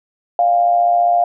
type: tone with amplitude modulation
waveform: sine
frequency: 700 Hz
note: F5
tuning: 4 cents sharp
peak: -8 dBFS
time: 0.39-1.24 s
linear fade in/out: 2 ms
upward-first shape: sine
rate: 115 Hz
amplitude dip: 55%
effects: none